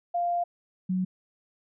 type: tone pair in turn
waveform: sine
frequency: 697 / 184.96 Hz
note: F5 / F#3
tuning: -4 / 0 cents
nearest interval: octave + major seventh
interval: 2296 cents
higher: first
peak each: -24 dBFS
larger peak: neither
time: 0.14-0.44 / 0.89-1.05 s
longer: first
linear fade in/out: 10 ms
effects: none